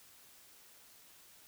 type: silence
effects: white hiss -60 dBFS RMS until 1.47 s